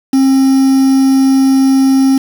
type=tone with quantisation; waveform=triangle; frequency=267.3 Hz; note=C4; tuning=37 cents sharp; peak=-4 dBFS; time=0.13-2.18 s; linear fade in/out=5 ms; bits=4; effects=none